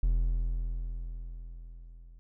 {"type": "tone with level ramp", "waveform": "triangle", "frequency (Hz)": 41.94, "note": "E1", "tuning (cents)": 31, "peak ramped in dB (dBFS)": [-20, -47], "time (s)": [0.03, 2.19], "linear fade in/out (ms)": 0, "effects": []}